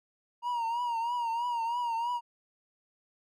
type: tone with vibrato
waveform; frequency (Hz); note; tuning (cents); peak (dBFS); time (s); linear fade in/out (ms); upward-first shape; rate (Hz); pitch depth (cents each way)
triangle; 942; A#5; +18; -27; 0.42-2.21; 50; triangle; 3.1; 78
effects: none